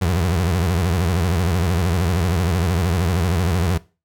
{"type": "tone with vibrato", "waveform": "30% pulse", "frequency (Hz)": 87.31, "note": "F2", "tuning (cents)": 0, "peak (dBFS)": -14, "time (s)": [0.01, 3.78], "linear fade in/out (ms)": 10, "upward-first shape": "sine", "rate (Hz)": 13, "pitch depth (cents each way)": 150, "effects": ["noise-tail reverb RT60 0.3 s tail -19 dB re dry"]}